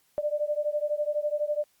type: beating tone pair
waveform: sine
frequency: 590 / 602 Hz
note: D5 / D5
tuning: +8 / +43 cents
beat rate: 12 Hz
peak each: -28 / -29 dBFS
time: 0.18-1.64 s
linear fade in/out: 0 ms
effects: white hiss -67 dBFS RMS until 1.8 s + Opus 48 kbps